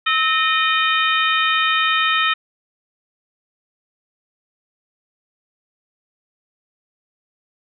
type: harmonic tone with a mistuned harmonic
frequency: 614 Hz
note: D#5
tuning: 23 cents flat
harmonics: 2 / 3 / 4 / 5 / 6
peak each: -19 / -21 / -22 / -23 / -24 dBFS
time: 0.06-2.34 s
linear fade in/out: 10 ms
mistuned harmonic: 2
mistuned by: +90 cents
effects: none